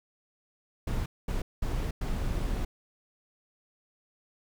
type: noise bursts at uneven times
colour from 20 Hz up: brown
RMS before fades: -30 dBFS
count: 4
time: 0.87-1.06 / 1.28-1.42 / 1.62-1.91 / 2.01-2.65 s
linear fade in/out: 5 ms
effects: none